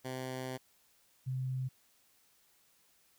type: tone pair in turn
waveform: 10% pulse / sine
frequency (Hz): 129.3 / 129.79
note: C3 / C3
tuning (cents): -20 / -14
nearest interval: unison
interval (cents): 6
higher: second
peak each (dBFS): -30 / -33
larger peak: first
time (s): 0.04-0.58 / 1.26-1.69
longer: first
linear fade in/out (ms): 20
effects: white hiss -69 dBFS RMS until 3.18 s